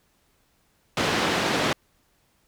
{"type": "band-pass noise", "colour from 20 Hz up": "pink", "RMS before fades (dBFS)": -24, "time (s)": [0.97, 1.73], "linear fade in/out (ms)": 2, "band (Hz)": [190, 4300], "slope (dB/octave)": 12, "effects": ["pink hiss -66 dBFS RMS until 2.47 s"]}